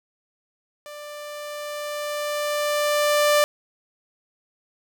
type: tone with level ramp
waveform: sawtooth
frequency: 591 Hz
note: D5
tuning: 11 cents sharp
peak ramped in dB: -33 to -11 dBFS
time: 0.86-3.44 s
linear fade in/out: 0 ms
effects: none